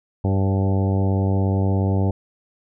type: harmonic tone with a mistuned harmonic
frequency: 96.9 Hz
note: G2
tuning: 20 cents flat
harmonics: 1 / 2 / 3 / 4 / 5 / 6 / 7 / 8 / 9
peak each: -18 / -24 / -28 / -30 / -32 / -34 / -35 / -36 / -37 dBFS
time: 0.24-2.11 s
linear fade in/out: 5 ms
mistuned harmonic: 6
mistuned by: -17 cents
effects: none